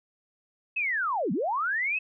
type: linear two-way sweep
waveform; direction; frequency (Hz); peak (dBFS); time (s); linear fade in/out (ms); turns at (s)
sine; down then up; 2637 to 160 to 2637; -25; 0.76-1.99; 10; 1.32
effects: none